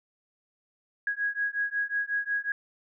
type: beating tone pair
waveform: sine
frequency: 1651 / 1656.5 Hz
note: G#6 / G#6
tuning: -11 / -5 cents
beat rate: 5.5 Hz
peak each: -30 dBFS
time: 1.07-2.52 s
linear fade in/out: 2 ms
effects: none